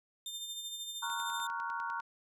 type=tone with tremolo; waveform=sawtooth; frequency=3600 Hz; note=A7; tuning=39 cents sharp; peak=-35 dBFS; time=0.26-1.47 s; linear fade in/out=2 ms; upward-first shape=sine; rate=13 Hz; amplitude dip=45%
type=chord; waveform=sine; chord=Gb major seventh; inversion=first; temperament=equal; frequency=932.3 / 1108.7 / 1396.9 / 1480 Hz; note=Bb5 / Db6 / F6 / Gb6; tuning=0 / 0 / 0 / 0 cents; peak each=-38 / -41 / -42 / -42 dBFS; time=1.02-2.01 s; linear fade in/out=10 ms
type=click train; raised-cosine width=0.2 ms; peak=-35 dBFS; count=10; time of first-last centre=1.1-2.001 s; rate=9.99 Hz
effects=none